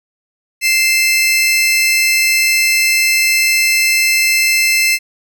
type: tone pair together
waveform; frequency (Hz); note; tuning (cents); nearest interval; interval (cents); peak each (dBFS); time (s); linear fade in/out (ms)
sawtooth; 2093 / 2637; C7 / E7; 0 / 0; major third; 400; -10; 0.61-4.99; 50
effects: none